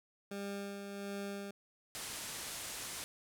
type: tone with tremolo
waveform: 20% pulse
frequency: 200 Hz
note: G3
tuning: 35 cents sharp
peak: -34 dBFS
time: 0.31-1.51 s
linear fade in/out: 5 ms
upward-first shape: sine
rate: 1.4 Hz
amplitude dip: 40%
type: low-pass noise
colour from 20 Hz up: white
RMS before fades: -44 dBFS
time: 1.95-3.04 s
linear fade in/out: 0 ms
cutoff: 11000 Hz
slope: 24 dB/octave
effects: none